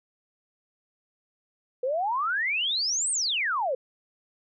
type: exponential two-way sweep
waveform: sine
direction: up then down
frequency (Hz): 486 to 8870 to 486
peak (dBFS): -24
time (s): 1.83-3.75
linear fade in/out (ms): 5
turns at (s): 3.11
effects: none